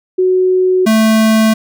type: tone pair in turn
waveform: sine / square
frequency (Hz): 370 / 220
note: F#4 / A3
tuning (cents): 0 / 0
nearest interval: major sixth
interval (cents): 900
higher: first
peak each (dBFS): -8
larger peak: neither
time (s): 0.18-0.86 / 0.86-1.54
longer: neither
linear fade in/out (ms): 10
effects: none